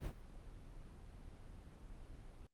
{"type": "noise with ADSR envelope", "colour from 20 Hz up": "brown", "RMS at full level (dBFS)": -39, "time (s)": [0, 2.47], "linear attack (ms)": 55, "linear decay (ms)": 70, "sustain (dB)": -15, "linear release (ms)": 4, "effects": ["Opus 32 kbps"]}